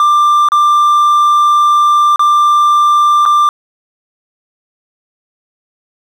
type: tone with dropouts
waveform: triangle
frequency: 1186 Hz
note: D6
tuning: 17 cents sharp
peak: -4 dBFS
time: 0-3.49 s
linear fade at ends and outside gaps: 1 ms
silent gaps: 0.487-0.519 / 2.16-2.194 / 3.254-3.26 s
effects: 7-bit